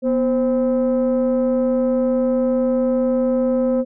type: tone pair together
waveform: sine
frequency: 245.5 / 523.3 Hz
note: B3 / C5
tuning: -10 / 0 cents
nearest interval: octave + minor second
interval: 1310 cents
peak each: -16 dBFS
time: 0.02-3.85 s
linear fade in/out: 50 ms
effects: tanh soft clip ceiling -12 dBFS